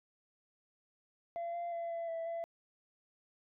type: tone with pitch steps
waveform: sine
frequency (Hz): 682 / 690 / 678 / 673 / 661 / 672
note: F5 / F5 / E5 / E5 / E5 / E5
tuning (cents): -41 / -21 / +49 / +36 / +5 / +33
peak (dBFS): -34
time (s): 1.36-2.44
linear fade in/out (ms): 0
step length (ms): 180
effects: tanh soft clip ceiling -35 dBFS